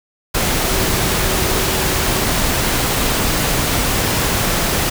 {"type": "tone in noise", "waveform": "sine", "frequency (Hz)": 379.3, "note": "F#4", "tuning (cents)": 43, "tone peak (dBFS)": -27, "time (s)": [0.65, 2.26], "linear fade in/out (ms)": 10, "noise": "pink", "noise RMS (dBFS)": -17, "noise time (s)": [0.34, 4.9], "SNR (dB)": -13, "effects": []}